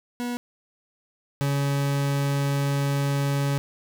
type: tone pair in turn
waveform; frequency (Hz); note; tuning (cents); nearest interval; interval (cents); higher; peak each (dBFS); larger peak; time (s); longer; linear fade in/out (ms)
40% pulse; 242.8 / 140.54; B3 / C#3; -29 / +24; major sixth; 947; first; -26 / -21; second; 0.2-0.37 / 1.41-3.58; second; 0
effects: none